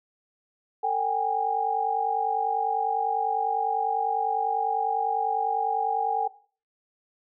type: tone cluster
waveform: sine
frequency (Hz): 450.5 / 769 / 819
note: A4 / G5 / G#5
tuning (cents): +41 / -33 / -24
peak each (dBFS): -32 / -27 / -25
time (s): 0.83-6.28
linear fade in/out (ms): 10
effects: noise-tail reverb RT60 0.4 s tail -18 dB re dry